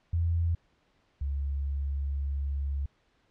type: tone pair in turn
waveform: sine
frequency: 84.1 / 69.77 Hz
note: E2 / C#2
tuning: +35 / +12 cents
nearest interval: minor third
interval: 323 cents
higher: first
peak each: -24 / -28 dBFS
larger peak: first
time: 0.13-0.55 / 1.21-2.86 s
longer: second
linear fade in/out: 5 ms
effects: pink hiss -69 dBFS RMS until 3.3 s + low-pass 4000 Hz 12 dB/octave